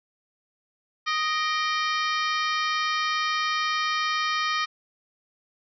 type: harmonic tone with a mistuned harmonic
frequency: 622.3 Hz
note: D#5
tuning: in tune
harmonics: 2 / 3 / 4 / 5 / 6 / 7 / 8 / 9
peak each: -26 / -30 / -32 / -34 / -36 / -37 / -38 / -39 dBFS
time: 1.06-4.66 s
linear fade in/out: 20 ms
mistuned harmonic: 4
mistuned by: -83 cents
effects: none